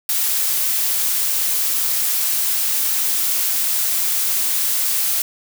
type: noise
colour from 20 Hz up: blue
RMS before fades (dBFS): -19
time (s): 0.09-5.22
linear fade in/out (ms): 2
effects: none